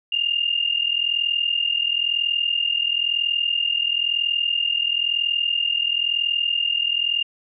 sine tone pair together, 2794 / 2835 Hz, F7 / F7, 0 / +25 cents, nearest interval unison, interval 25 cents, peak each -22 dBFS, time 0.12-7.23 s, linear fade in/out 5 ms, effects none

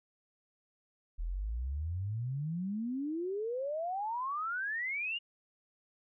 sine exponential sweep, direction up, 38.89 to 2893 Hz, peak -33 dBFS, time 1.18-5.19 s, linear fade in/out 20 ms, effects none

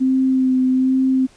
sine tone with vibrato, 260 Hz, C4, 11 cents flat, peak -13 dBFS, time 0-1.27 s, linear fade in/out 20 ms, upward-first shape sine, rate 1.2 Hz, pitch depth 18 cents each way, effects pink hiss -51 dBFS RMS until 1.36 s + resampled to 22050 Hz

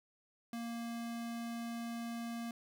square tone, 233.1 Hz, A#3, in tune, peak -40 dBFS, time 0.53-2.51 s, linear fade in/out 2 ms, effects none

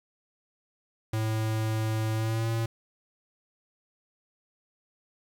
square tone with pitch glide, 110 to 113.94 Hz, A2 to A#2, 0 to -39 cents, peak -27 dBFS, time 1.13-2.66 s, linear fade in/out 5 ms, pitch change +61 cents, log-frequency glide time 2.14-2.49 s, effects 9-bit

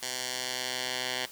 10% pulse tone with band-pass filter sweep, 126.9 Hz, B2, 47 cents sharp, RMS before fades -34 dBFS, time 0.02-1.26 s, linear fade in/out 10 ms, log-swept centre 6000 to 3400 Hz, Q 1, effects white hiss -49 dBFS RMS until 1.31 s

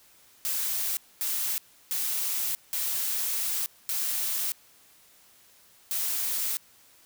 blue noise bursts at uneven times, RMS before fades -29 dBFS, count 6, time 0.45-0.97 / 1.21-1.58 / 1.91-2.55 / 2.73-3.66 / 3.89-4.52 / 5.91-6.57 s, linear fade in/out 0 ms, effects white hiss -58 dBFS RMS until 7.05 s

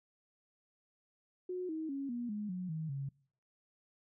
sine tone with pitch steps, 364.1 / 317 / 275.9 / 240.2 / 209.1 / 182.05 / 158.48 / 137.97 Hz, F#4 / D#4 / C#4 / B3 / G#3 / F#3 / D#3 / C#3, -28 / +32 / -8 / -48 / +12 / -28 / +32 / -8 cents, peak -36 dBFS, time 1.49-3.09 s, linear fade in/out 5 ms, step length 200 ms, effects noise-tail reverb RT60 0.6 s tail -25 dB re dry

